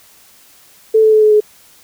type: tone with pitch steps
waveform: sine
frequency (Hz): 440 / 435.7 / 431.4 / 427.2 / 423.1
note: A4 / A4 / A4 / G#4 / G#4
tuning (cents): 0 / -17 / -34 / +49 / +32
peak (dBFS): -6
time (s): 0.94-1.405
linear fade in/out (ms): 10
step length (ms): 93
effects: white hiss -46 dBFS RMS until 1.83 s